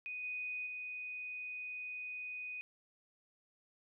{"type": "tone with level steps", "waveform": "sine", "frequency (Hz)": 2489, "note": "D#7", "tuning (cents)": 0, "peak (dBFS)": [-40, -38, -41], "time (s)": [0.06, 2.61], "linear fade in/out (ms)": 0, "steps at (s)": [0.23, 0.66], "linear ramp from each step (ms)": 10, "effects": []}